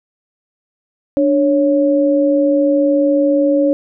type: tone pair together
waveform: sine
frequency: 293.7 / 554.4 Hz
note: D4 / C#5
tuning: 0 / 0 cents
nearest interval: major seventh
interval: 1100 cents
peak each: -13 dBFS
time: 1.17-3.73 s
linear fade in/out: 0 ms
effects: none